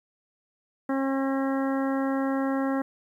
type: harmonic tone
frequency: 270 Hz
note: C#4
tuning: 45 cents flat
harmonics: 1 / 2 / 3 / 4 / 5 / 6 / 7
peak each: -25 / -31 / -35 / -37 / -39 / -41 / -42 dBFS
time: 0.89-2.82 s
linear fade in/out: 5 ms
effects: 10-bit